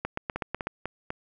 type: two click trains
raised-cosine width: 0.5 ms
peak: -16 / -14 dBFS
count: 4 / 6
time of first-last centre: 0.36-1.104 / 0.05-0.67 s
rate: 4.03 / 8.06 Hz
effects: none